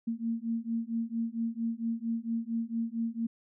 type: beating tone pair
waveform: sine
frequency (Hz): 227.2 / 231.6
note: A#3 / A#3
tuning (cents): -44 / -11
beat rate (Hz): 4.4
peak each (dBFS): -33 / -33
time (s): 0.07-3.27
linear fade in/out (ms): 10
effects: none